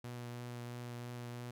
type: tone with vibrato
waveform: sawtooth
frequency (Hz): 121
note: B2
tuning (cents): -35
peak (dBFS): -39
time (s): 0.04-1.51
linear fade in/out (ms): 5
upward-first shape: triangle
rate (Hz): 3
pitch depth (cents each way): 13
effects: none